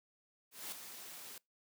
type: noise with ADSR envelope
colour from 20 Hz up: white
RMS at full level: -42 dBFS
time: 0.51-1.38 s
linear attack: 210 ms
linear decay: 6 ms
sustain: -8 dB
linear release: 3 ms
effects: noise-tail reverb RT60 0.2 s tail -25 dB re dry + high-pass 150 Hz 12 dB/octave